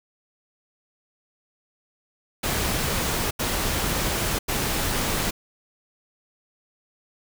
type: noise bursts at uneven times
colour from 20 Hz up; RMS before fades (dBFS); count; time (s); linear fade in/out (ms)
pink; -25; 3; 2.43-3.31 / 3.39-4.39 / 4.48-5.31; 10
effects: none